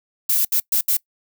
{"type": "noise bursts at uneven times", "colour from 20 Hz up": "violet", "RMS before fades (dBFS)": -18, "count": 4, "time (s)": [[0.29, 0.45], [0.52, 0.6], [0.72, 0.81], [0.88, 0.97]], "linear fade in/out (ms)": 5, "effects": ["noise-tail reverb RT60 0.1 s tail -23 dB re dry"]}